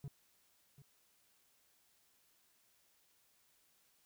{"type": "tone with echo", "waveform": "triangle", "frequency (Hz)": 140, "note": "C#3", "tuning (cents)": 18, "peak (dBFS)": -40, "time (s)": [0.04, 0.08], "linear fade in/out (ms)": 2, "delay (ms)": 740, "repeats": 1, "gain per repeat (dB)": -14, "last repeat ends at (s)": 0.82, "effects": ["white hiss -73 dBFS RMS until 4.05 s"]}